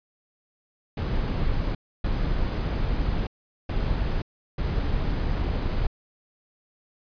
brown noise bursts at uneven times, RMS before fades -25 dBFS, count 4, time 0.97-1.75 / 2.04-3.27 / 3.69-4.22 / 4.58-5.87 s, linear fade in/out 5 ms, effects resampled to 11025 Hz

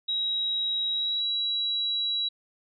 sine tone with pitch glide, 3840 to 3900 Hz, B7 to B7, -49 to -23 cents, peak -25 dBFS, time 0.08-2.29 s, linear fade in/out 10 ms, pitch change +26 cents, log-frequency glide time 0.9-1.23 s, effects none

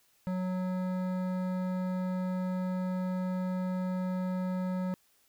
sine tone with hard clipping, 184.1 Hz, F#3, 8 cents flat, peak -32 dBFS, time 0.27-4.94 s, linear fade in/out 0 ms, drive 14 dB, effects white hiss -68 dBFS RMS until 5.28 s

